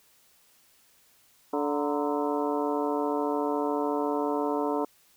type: harmonic tone with a mistuned harmonic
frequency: 145.7 Hz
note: D3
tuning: 13 cents flat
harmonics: 2 / 3 / 4 / 5 / 6 / 7 / 8 / 9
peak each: -30 / -30 / -34 / -35 / -34 / -36 / -47 / -42 dBFS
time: 1.53-4.85 s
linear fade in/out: 5 ms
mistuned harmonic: 6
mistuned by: +100 cents
effects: white hiss -62 dBFS RMS until 5.16 s